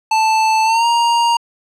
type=tone with pitch glide; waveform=square; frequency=880 to 937.7 Hz; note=A5 to A#5; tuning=0 to +10 cents; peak=-12 dBFS; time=0.11-1.37 s; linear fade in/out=5 ms; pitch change=+110 cents; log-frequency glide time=0.64-0.86 s; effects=low-pass 7000 Hz 12 dB/octave